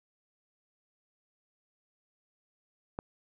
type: click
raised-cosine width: 1 ms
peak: -21 dBFS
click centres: 2.989 s
effects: none